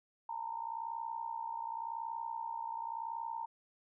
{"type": "tone with amplitude modulation", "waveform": "sine", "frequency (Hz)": 916, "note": "A#5", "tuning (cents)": -31, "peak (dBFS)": -34, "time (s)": [0.29, 3.46], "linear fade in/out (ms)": 5, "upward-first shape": "sine", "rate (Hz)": 60.9, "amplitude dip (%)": 80, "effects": []}